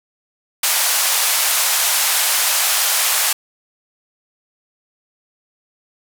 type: band-pass noise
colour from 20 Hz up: white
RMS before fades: -17 dBFS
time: 0.63-3.33 s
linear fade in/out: 5 ms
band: 640 to 14000 Hz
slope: 24 dB/octave
effects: none